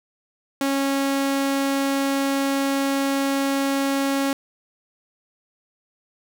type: tone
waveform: sawtooth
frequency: 275 Hz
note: C#4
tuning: 14 cents flat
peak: -16 dBFS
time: 0.61-4.33 s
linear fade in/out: 2 ms
effects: none